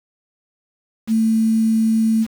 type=tone with quantisation; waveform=sine; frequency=222.5 Hz; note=A3; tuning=20 cents sharp; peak=-13 dBFS; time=1.07-2.27 s; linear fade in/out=50 ms; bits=6; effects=none